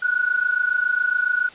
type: tone pair together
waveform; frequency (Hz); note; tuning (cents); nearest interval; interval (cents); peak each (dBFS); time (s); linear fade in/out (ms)
sine; 1456 / 1483.2; F#6 / F#6; -28 / +4; unison; 32; -21; 0.02-1.49; 10
effects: white hiss -44 dBFS RMS until 1.54 s + resampled to 8000 Hz